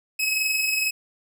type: tone pair together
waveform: sawtooth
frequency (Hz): 2542 / 2564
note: D#7 / E7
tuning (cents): +36 / -49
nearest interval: unison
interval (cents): 15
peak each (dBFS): -26 / -19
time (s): 0.19-0.91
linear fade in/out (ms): 10
effects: none